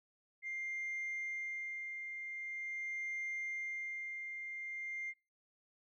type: tone with tremolo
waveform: sine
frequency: 2100 Hz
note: C7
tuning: 6 cents sharp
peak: -36 dBFS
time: 0.42-5.14 s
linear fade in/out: 50 ms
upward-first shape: sine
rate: 0.44 Hz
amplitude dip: 45%
effects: noise-tail reverb RT60 0.3 s tail -26 dB re dry + tanh soft clip ceiling -35 dBFS